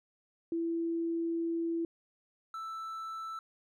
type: tone pair in turn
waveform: sine / triangle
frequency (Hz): 333.4 / 1322.1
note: E4 / E6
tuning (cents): +20 / +5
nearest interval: 2 octaves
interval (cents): 2385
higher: second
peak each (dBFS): -30 / -36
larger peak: first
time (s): 0.52-1.85 / 2.54-3.39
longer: first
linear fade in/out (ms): 2
effects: none